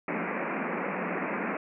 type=band-pass noise; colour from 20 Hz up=pink; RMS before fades=-32 dBFS; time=0.08-1.57 s; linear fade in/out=2 ms; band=170 to 2500 Hz; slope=96 dB/octave; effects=none